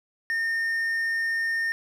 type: tone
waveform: triangle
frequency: 1824 Hz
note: A#6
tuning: 38 cents flat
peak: -22 dBFS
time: 0.3-1.72 s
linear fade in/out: 0 ms
effects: none